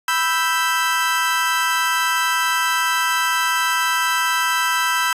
30% pulse chord, E minor, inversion second, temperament equal, 987.8 / 1318.5 / 1568 Hz, B5 / E6 / G6, 0 / 0 / 0 cents, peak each -19 dBFS, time 0.08-5.13 s, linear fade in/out 2 ms, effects resampled to 32000 Hz + 7-bit

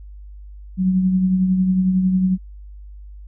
sine tone with tremolo, 186.1 Hz, F#3, 10 cents sharp, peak -12 dBFS, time 0.77-2.38 s, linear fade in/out 50 ms, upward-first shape triangle, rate 11 Hz, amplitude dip 45%, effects added 50 Hz sine -35 dBFS peak until 3.27 s

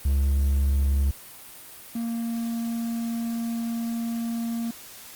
triangle tone pair in turn, 69.3 / 231.5 Hz, C#2 / A#3, 0 / -12 cents, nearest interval octave + major sixth, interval 2088 cents, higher second, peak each -17 / -24 dBFS, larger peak first, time 0.05-1.11 / 1.95-4.71 s, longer second, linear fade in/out 5 ms, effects white hiss -44 dBFS RMS until 5.15 s + Opus 32 kbps

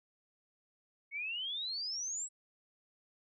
sine exponential sweep, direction up, 2181 to 7902 Hz, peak -36 dBFS, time 1.11-2.29 s, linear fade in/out 50 ms, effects none

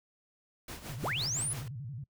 pink noise with tremolo, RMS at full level -42 dBFS, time 0.68-1.68 s, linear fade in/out 2 ms, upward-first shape sine, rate 5.9 Hz, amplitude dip 70%
sine tone with vibrato, 128.2 Hz, C3, 35 cents flat, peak -38 dBFS, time 0.89-2.04 s, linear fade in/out 5 ms, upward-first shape square, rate 11 Hz, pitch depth 200 cents each way
sine linear sweep, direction up, 110 to 10548 Hz, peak -31 dBFS, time 1.03-1.53 s, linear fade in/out 0 ms
effects noise-tail reverb RT60 0.1 s tail -24 dB re dry

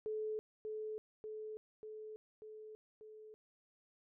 sine tone with echo, 431.7 Hz, A4, 33 cents flat, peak -37 dBFS, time 0.06-0.39 s, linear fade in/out 0 ms, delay 590 ms, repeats 5, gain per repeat -3 dB, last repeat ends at 3.34 s, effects none

